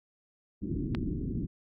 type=low-pass noise; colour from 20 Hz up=white; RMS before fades=-33 dBFS; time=0.61-1.47 s; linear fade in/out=20 ms; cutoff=330 Hz; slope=48 dB/octave
type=click; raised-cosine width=0.3 ms; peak=-20 dBFS; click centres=0.949 s
effects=none